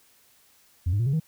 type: tone with pitch steps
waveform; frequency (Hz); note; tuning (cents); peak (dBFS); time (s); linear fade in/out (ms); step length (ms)
sine; 87.31 / 101.46 / 117.9 / 137 / 159.2; F2 / G#2 / A#2 / C#3 / D#3; 0 / -40 / +20 / -20 / +40; -19; 0.86-1.2; 10; 68
effects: tanh soft clip ceiling -19 dBFS + white hiss -60 dBFS RMS until 1.27 s